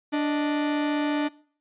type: tone pair together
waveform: 45% pulse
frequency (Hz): 293.7 / 622.3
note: D4 / D#5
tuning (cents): 0 / 0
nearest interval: octave + minor second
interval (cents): 1300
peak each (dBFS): -23 / -33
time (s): 0.12-1.29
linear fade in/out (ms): 20
effects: noise-tail reverb RT60 0.5 s tail -22 dB re dry + resampled to 8000 Hz